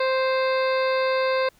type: harmonic tone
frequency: 523.3 Hz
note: C5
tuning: in tune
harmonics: 1 / 2 / 3 / 4 / 5 / 7 / 8 / 9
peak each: -21 / -27 / -31 / -33 / -35 / -38 / -39 / -40 dBFS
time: 0-1.49 s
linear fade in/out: 5 ms
effects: pink hiss -59 dBFS RMS until 1.59 s